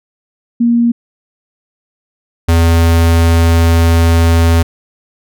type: tone pair in turn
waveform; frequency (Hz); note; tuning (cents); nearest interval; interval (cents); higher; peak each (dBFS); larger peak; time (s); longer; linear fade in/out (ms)
sine / square; 235.7 / 83.33; A#3 / E2; +19 / +19; octave + tritone; 1800; first; -7; neither; 0.6-0.92 / 2.48-4.63; second; 10
effects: none

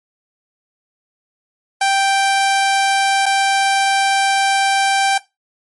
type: tone with dropouts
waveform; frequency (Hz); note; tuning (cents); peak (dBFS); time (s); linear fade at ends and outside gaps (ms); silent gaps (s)
sawtooth; 784; G5; 0; -9; 1.81-5.18; 5; 3.258-3.262
effects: noise-tail reverb RT60 0.2 s tail -17 dB re dry + MP3 48 kbps

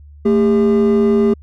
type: tone pair together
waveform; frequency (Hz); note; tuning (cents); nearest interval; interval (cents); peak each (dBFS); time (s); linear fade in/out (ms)
triangle; 223 / 402.6; A3 / G4; +23 / +46; minor seventh; 1023; -10; 0.25-1.34; 10
effects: tanh soft clip ceiling -4 dBFS + added 73 Hz sine -37 dBFS peak until 1.42 s

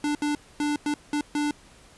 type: tone bursts at uneven times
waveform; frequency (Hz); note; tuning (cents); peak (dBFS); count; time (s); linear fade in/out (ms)
square; 294.8; D4; +7; -24; 6; 0.04-0.15 / 0.22-0.35 / 0.6-0.76 / 0.86-0.94 / 1.13-1.21 / 1.35-1.51; 2
effects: pink hiss -53 dBFS RMS until 1.97 s + resampled to 24000 Hz

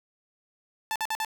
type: tone bursts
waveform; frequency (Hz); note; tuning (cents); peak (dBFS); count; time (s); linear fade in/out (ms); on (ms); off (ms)
sawtooth; 880; A5; 0; -23; 4; 0.91-1.248; 0; 47; 50
effects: none

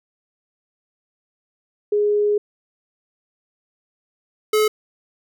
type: tone pair in turn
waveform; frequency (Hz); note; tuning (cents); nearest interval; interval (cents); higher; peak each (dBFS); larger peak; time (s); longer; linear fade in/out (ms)
sine / square; 415.3 / 428.7; G#4 / A4; 0 / -45; minor second; 55; second; -15; neither; 1.92-2.38 / 4.53-4.68; first; 5
effects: none

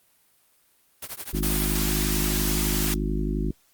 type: noise with tremolo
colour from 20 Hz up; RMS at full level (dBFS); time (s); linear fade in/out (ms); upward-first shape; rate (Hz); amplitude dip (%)
white; -32; 1.02-1.7; 5; triangle; 12; 100
type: harmonic tone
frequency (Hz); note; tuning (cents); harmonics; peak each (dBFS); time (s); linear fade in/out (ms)
51.5; G#1; -14; 1 / 3 / 4 / 5 / 6 / 7; -26 / -31 / -32 / -33 / -34 / -34; 1.33-3.51; 5
type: high-pass noise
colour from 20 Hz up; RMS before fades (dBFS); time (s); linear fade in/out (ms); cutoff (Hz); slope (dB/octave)
white; -28; 1.43-2.94; 0; 560; 48
effects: white hiss -63 dBFS RMS until 3.73 s + Opus 32 kbps

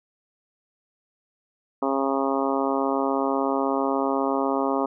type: harmonic tone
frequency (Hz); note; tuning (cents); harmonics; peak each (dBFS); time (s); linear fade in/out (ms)
136.3; C#3; -29; 2 / 3 / 4 / 5 / 6 / 7 / 8 / 9; -26 / -28 / -29 / -30 / -31 / -31 / -32 / -33; 1.82-4.86; 5
effects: none

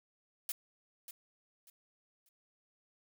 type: noise with echo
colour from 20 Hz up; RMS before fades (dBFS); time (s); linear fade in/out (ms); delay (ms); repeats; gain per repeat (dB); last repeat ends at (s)
blue; -37; 0.49-0.52; 2; 590; 3; -11; 2.29
effects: none

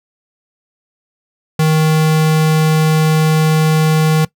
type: tone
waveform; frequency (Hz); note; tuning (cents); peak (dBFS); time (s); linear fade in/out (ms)
square; 156.8; D#3; +14; -10; 1.59-4.25; 5
effects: noise-tail reverb RT60 0.1 s tail -20 dB re dry

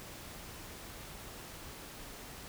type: silence
effects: pink hiss -48 dBFS RMS until 2.48 s

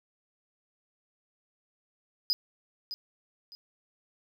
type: tone with echo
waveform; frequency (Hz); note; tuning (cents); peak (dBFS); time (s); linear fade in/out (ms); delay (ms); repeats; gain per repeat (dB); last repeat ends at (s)
triangle; 4978; D#8; 0; -22; 2.3-2.33; 0; 610; 2; -11; 3.55
effects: none

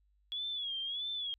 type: tone with vibrato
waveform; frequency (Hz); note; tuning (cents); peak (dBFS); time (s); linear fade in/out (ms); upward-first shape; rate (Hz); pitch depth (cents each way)
sine; 3350; G#7; +14; -35; 0.32-1.34; 0; sine; 1.6; 100
effects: added 50 Hz sine -68 dBFS peak until 1.38 s

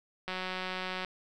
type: click train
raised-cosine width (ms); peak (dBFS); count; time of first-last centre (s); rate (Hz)
0.3; -20; 143; 0.28-1.048; 185
effects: none

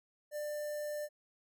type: tone with notch filter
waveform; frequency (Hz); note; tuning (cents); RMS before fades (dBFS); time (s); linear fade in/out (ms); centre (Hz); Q
square; 595; D5; +22; -39; 0.31-1.09; 50; 3200; 0.61
effects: none

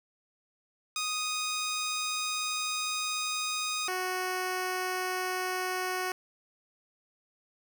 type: tone pair in turn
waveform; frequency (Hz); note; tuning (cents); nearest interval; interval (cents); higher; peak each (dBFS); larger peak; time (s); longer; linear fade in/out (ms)
10% pulse; 1244.5 / 368.8; D#6 / F#4; 0 / -6; octave + major sixth; 2106; first; -22; neither; 0.96-3.88 / 3.88-6.12; first; 2
effects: none

